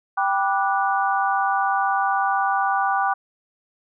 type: chord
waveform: sine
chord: G major seventh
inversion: none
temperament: just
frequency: 784 / 980 / 1176 / 1470 Hz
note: G5 / B5 / D6 / F#6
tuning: 0 / -14 / +2 / -12 cents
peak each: -21 / -27 / -24 / -26 dBFS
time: 0.17-3.14 s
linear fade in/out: 10 ms
effects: none